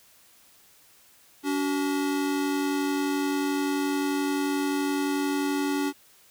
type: tone pair together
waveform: square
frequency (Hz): 285.9 / 377.4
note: D4 / F#4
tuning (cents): -46 / +34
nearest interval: perfect fourth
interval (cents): 480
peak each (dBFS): -26 / -32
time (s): 1.43-5.93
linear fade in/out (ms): 50
effects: white hiss -57 dBFS RMS until 6.3 s